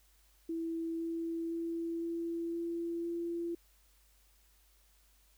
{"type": "tone with pitch steps", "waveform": "sine", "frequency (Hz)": [329.6, 331.7, 333.8, 335.9, 338.1, 340.2], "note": ["E4", "E4", "E4", "E4", "E4", "F4"], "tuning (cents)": [0, 11, 22, 33, 44, -45], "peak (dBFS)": -34, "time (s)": [0.49, 3.55], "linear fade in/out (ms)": 5, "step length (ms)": 510, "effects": ["added 50 Hz sine -66 dBFS peak until 5.37 s", "white hiss -69 dBFS RMS until 5.37 s"]}